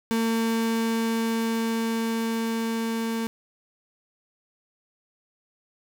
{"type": "tone with level ramp", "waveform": "35% pulse", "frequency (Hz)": 226.9, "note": "A#3", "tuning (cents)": -47, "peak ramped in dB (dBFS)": [-20, -24], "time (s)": [0.11, 3.27], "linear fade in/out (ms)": 0, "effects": []}